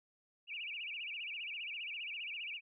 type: tone with vibrato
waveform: sine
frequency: 2575 Hz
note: E7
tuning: 41 cents flat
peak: -40 dBFS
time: 0.47-2.61 s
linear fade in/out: 50 ms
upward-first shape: sine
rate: 15 Hz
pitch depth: 210 cents each way
effects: none